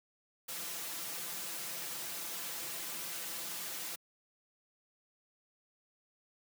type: noise with comb filter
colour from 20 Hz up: white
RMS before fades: -41 dBFS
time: 0.48-3.96 s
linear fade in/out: 10 ms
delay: 5.9 ms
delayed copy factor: +0.7
effects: high-pass 150 Hz 12 dB/octave